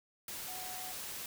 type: tone in noise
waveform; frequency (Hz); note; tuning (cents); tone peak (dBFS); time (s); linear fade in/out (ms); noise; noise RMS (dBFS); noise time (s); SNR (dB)
sine; 740; F#5; 0; -47; 0.48-0.92; 2; white; -43; 0.28-1.26; -7
effects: none